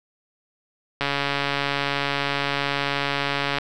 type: click train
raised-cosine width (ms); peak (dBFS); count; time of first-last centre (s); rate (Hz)
0.3; -7; 364; 1.01-3.584; 141
effects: none